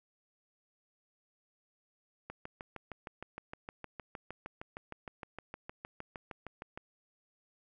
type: click train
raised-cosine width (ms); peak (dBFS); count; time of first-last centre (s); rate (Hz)
0.5; -27; 30; 2.3-6.775; 6.48
effects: none